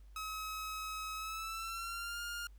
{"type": "tone with pitch glide", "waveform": "sawtooth", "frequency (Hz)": [1279, 1411], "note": ["D#6", "F6"], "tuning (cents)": [47, 17], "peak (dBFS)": -36, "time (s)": [0.16, 2.47], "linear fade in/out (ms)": 2, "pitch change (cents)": 170, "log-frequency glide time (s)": [1.15, 2.21], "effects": ["added 50 Hz sine -53 dBFS peak until 2.58 s", "pink hiss -74 dBFS RMS until 2.58 s"]}